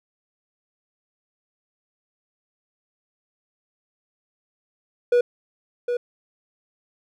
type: tone with echo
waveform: triangle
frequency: 485.5 Hz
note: B4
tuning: 30 cents flat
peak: -12 dBFS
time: 5.12-5.21 s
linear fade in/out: 5 ms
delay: 760 ms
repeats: 1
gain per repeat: -7 dB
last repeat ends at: 5.97 s
effects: none